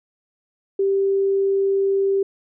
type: tone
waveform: sine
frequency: 391.9 Hz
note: G4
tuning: in tune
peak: -16 dBFS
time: 0.79-2.23 s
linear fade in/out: 5 ms
effects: none